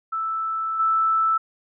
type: tone with level steps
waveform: sine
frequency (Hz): 1318.5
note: E6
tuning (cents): 0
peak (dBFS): -23 / -17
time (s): 0.12-1.38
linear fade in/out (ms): 10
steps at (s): 0.79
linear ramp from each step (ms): 10
effects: none